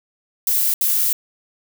violet noise bursts at uneven times, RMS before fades -18 dBFS, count 2, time 0.47-0.74 / 0.81-1.13 s, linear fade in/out 2 ms, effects none

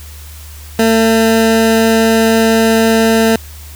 20% pulse tone, 224.5 Hz, A3, 35 cents sharp, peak -3 dBFS, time 0.79-3.36 s, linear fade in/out 2 ms, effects added 75 Hz sine -30 dBFS peak until 3.75 s + white hiss -37 dBFS RMS until 3.75 s

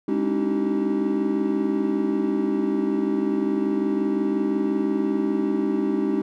triangle tone cluster, 206.3 / 272.9 / 298.3 / 318.6 / 384.6 Hz, G#3 / C#4 / D4 / D#4 / G4, -11 / -27 / +27 / +41 / -33 cents, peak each -25 dBFS, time 0.08-6.22 s, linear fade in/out 5 ms, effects none

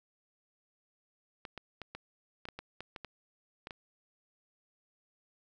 clicks, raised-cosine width 0.3 ms, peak -26 dBFS, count 12, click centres 1.452 / 1.577 / 1.817 / 1.95 / 2.454 / 2.487 / 2.59 / 2.806 / 2.962 / 3.047 / 3.671 / 3.708 s, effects none

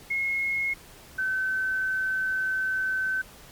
sine tone pair in turn, 2164 / 1530.2 Hz, C#7 / G6, -42 / -42 cents, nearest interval tritone, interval 600 cents, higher first, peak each -24 dBFS, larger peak neither, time 0.1-0.74 / 1.18-3.22 s, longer second, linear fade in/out 10 ms, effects pink hiss -49 dBFS RMS until 3.51 s + MP3 96 kbps

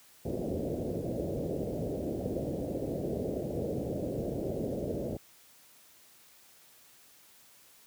white low-pass noise, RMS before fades -34 dBFS, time 0.25-5.17 s, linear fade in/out 5 ms, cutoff 590 Hz, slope 48 dB/octave, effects white hiss -59 dBFS RMS until 7.86 s + high-pass 60 Hz 12 dB/octave

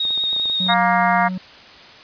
sine tone with vibrato, 3729 Hz, A#7, in tune, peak -18 dBFS, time 0-0.74 s, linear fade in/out 5 ms, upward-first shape square, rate 9.9 Hz, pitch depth 14 cents each way
clicks, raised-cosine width 1 ms, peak -24 dBFS, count 10, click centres 0.052 / 0.106 / 0.177 / 0.239 / 0.33 / 0.364 / 0.398 / 0.456 / 0.499 / 0.666 s
triangle tone, 185 Hz, F#3, in tune, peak -21 dBFS, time 0.6-1.38 s, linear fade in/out 5 ms
harmonic tone, 235 Hz, A#3, 14 cents sharp, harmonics 3 / 4 / 5 / 6 / 7 / 8 / 9, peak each -18 / -20 / -22 / -24 / -25 / -26 / -27 dBFS, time 0.68-1.29 s, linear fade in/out 20 ms
effects white hiss -42 dBFS RMS until 2.03 s + resampled to 11025 Hz

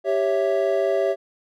triangle chord, C# diminished, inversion second, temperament equal, 392 / 554.4 / 659.3 Hz, G4 / C#5 / E5, 0 / 0 / 0 cents, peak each -21 dBFS, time 0.04-1.16 s, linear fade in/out 50 ms, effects none

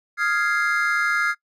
triangle chord, F minor seventh, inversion third, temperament equal, 1244.5 / 1396.9 / 1661.2 / 2093 Hz, Eb6 / F6 / Ab6 / C7, 0 / 0 / 0 / 0 cents, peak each -26 / -21 / -22 / -24 dBFS, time 0.17-1.35 s, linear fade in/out 50 ms, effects noise-tail reverb RT60 0.1 s tail -22 dB re dry

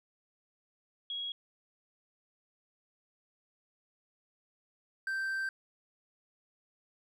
sine / triangle tone pair in turn, 3312 / 1563.1 Hz, G#7 / G6, -5 / -5 cents, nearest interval octave + minor second, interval 1300 cents, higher first, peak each -35 / -30 dBFS, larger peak second, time 1.1-1.32 / 5.07-5.49 s, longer second, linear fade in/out 2 ms, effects none

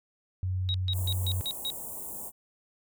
sine tone, 92.5 Hz, F#2, in tune, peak -27 dBFS, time 0.43-1.41 s, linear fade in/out 0 ms
sine tone bursts, 3808 Hz, A#7, 36 cents sharp, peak -29 dBFS, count 6, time 0.69-1.702 s, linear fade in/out 0 ms, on 52 ms, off 140 ms
white band-stop noise, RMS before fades -39 dBFS, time 0.92-2.32 s, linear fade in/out 50 ms, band 1000 to 7500 Hz, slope 48 dB/octave
effects none

